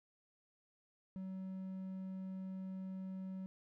triangle tone, 188.9 Hz, F#3, 36 cents sharp, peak -40 dBFS, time 1.16-3.46 s, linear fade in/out 0 ms, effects none

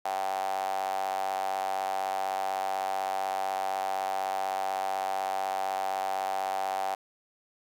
sawtooth tone with high-pass filter, 95.9 Hz, G2, 37 cents flat, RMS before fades -31 dBFS, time 0.05-6.95 s, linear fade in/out 5 ms, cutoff 750 Hz, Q 9.3, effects none

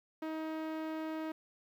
sawtooth tone with low-pass filter, 316.1 Hz, D#4, 27 cents sharp, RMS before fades -39 dBFS, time 0.22-1.32 s, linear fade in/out 5 ms, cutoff 2500 Hz, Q 0.51, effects 11-bit

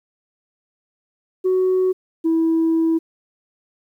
sine tone pair in turn, 371.7 / 326.3 Hz, F#4 / E4, +8 / -18 cents, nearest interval major second, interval 226 cents, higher first, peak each -13 dBFS, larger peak neither, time 1.44-1.93 / 2.24-2.99 s, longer second, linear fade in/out 20 ms, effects tanh soft clip ceiling -12 dBFS + 9-bit

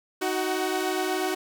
sawtooth tone cluster, 313.4 / 371.9 / 752 Hz, D#4 / F#4 / F#5, +13 / +9 / +28 cents, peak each -27 / -23 / -29 dBFS, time 0.21-1.35 s, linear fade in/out 10 ms, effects none

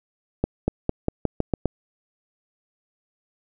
accelerating click train, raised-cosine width 2 ms, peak -7 dBFS, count 8, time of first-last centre 0.44-1.657 s, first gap 240 ms, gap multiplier 0.89, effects none

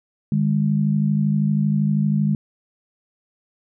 sine tone pair together, 151 / 203.7 Hz, D3 / G#3, +48 / -33 cents, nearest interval perfect fourth, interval 519 cents, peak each -19 dBFS, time 0.32-2.35 s, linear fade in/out 2 ms, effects none

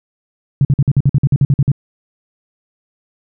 sine tone bursts, 138.1 Hz, C#3, 6 cents flat, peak -7 dBFS, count 13, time 0.61-1.717 s, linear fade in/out 2 ms, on 39 ms, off 50 ms, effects none

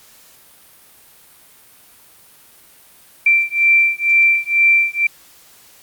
sine beating tone pair, 2349 / 2351.1 Hz, D7 / D7, 0 / +1 cents, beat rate 2.1 Hz, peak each -14 dBFS, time 3.26-5.07 s, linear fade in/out 5 ms, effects white hiss -47 dBFS RMS until 5.82 s + Opus 48 kbps

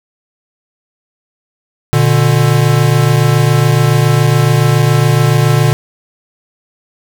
square tone pair together, 120.27 / 147.4 Hz, B2 / D3, -45 / +7 cents, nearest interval major third, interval 352 cents, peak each -11 dBFS, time 1.93-5.73 s, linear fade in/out 0 ms, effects none

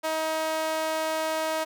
sawtooth tone with high-pass filter, 316.8 Hz, D#4, 31 cents sharp, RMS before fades -28 dBFS, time 0.03-1.65 s, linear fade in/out 20 ms, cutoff 670 Hz, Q 1.8, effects none

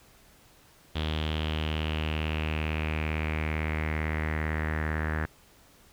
sawtooth tone with low-pass filter sweep, 77.78 Hz, D#2, in tune, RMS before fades -30 dBFS, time 0.95-5.26 s, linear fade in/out 10 ms, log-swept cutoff 3400 to 1700 Hz, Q 5.3, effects pink hiss -58 dBFS RMS until 5.92 s

